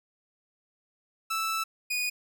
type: tone pair in turn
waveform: sawtooth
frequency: 1318.5 / 2468 Hz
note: E6 / D#7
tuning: 0 / -15 cents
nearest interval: major seventh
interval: 1085 cents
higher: second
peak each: -24 dBFS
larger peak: neither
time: 1.3-1.64 / 1.9-2.1 s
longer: first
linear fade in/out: 10 ms
effects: none